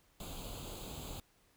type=noise with comb filter; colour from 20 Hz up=pink; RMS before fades=-45 dBFS; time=0.2-1.2 s; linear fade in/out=2 ms; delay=0.27 ms; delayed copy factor=+0.8; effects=pink hiss -70 dBFS RMS until 1.56 s